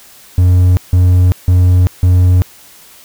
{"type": "tone bursts", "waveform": "triangle", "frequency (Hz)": 90.2, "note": "F#2", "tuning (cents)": -44, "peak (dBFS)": -3, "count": 4, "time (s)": [0.38, 2.42], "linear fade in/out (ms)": 0, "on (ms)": 390, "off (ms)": 160, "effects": ["white hiss -40 dBFS RMS until 3.04 s"]}